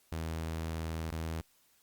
sawtooth tone with dropouts, 80.9 Hz, E2, 32 cents flat, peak -31 dBFS, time 0.12-1.41 s, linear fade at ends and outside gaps 0 ms, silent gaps 1.103-1.122 s, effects white hiss -68 dBFS RMS until 1.82 s + Opus 48 kbps

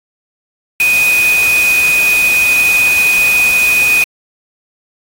sine tone in noise, 2489 Hz, D#7, in tune, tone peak -8 dBFS, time 0.8-4.04 s, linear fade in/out 2 ms, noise white, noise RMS -20 dBFS, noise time 0.8-4.04 s, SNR +9 dB, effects AAC 48 kbps

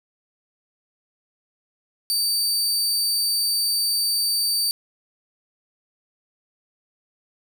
sawtooth tone, 4616 Hz, D8, 31 cents flat, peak -17 dBFS, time 2.1-4.71 s, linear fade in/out 0 ms, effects 8-bit

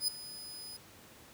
sawtooth tone with ADSR envelope, 5000 Hz, D#8, 8 cents sharp, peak -24 dBFS, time 0-0.77 s, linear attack 79 ms, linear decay 6 ms, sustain -17 dB, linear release 7 ms, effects pink hiss -56 dBFS RMS until 1.33 s + high-pass 80 Hz 12 dB/octave

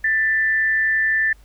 sine tone pair together, 1774.1 / 1985 Hz, A6 / B6, +14 / +8 cents, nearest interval major second, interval 194 cents, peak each -16 / -27 dBFS, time 0.04-1.33 s, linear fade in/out 5 ms, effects added 50 Hz sine -46 dBFS peak until 1.44 s + pink hiss -57 dBFS RMS until 1.44 s

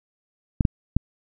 clicks, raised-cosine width 5 ms, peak -5 dBFS, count 3, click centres 0.608 / 0.652 / 0.966 s, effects none

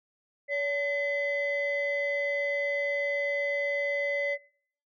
sine tone pair together, 568.8 / 2027 Hz, C#5 / B6, +45 / +45 cents, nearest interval octave + minor seventh, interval 2200 cents, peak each -28 dBFS, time 0.48-4.38 s, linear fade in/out 50 ms, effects noise-tail reverb RT60 0.6 s tail -24 dB re dry + tanh soft clip ceiling -22 dBFS

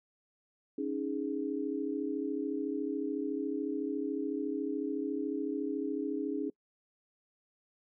sine chord, C# suspended second, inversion none, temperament equal, 277.2 / 311.1 / 415.3 Hz, C#4 / D#4 / G#4, 0 / 0 / 0 cents, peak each -35 / -36 / -37 dBFS, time 0.78-6.5 s, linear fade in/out 5 ms, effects noise-tail reverb RT60 0.1 s tail -24 dB re dry

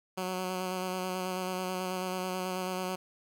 10% pulse tone with vibrato, 184.6 Hz, F#3, 4 cents flat, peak -24 dBFS, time 0.17-2.96 s, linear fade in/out 10 ms, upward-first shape square, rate 9.2 Hz, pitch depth 16 cents each way, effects none

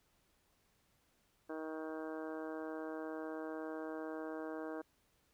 harmonic tone, 157.9 Hz, D#3, 26 cents sharp, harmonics 2 / 3 / 4 / 5 / 6 / 7 / 8 / 9 / 10, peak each -44 / -46 / -48 / -54 / -56 / -55 / -59 / -58 / -55 dBFS, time 1.49-4.82 s, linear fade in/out 10 ms, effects pink hiss -75 dBFS RMS until 5.33 s

